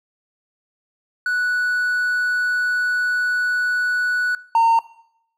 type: tone pair in turn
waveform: triangle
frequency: 1477 / 915 Hz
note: F#6 / A#5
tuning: -3 / -32 cents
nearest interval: minor sixth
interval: 829 cents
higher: first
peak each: -16 / -9 dBFS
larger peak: second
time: 1.26-4.35 / 4.55-4.79 s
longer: first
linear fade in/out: 2 ms
effects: noise-tail reverb RT60 0.7 s tail -20 dB re dry + tanh soft clip ceiling -7 dBFS